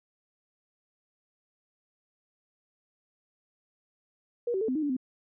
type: tone with pitch steps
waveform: sine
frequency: 477.7 / 381.4 / 441.3 / 256.8 / 310.8 / 289.7 / 256.9 Hz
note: A#4 / G4 / A4 / C4 / D#4 / D4 / C4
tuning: +42 / -47 / +5 / -32 / -2 / -24 / -32 cents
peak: -26 dBFS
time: 4.47-4.967 s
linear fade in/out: 5 ms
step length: 71 ms
effects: none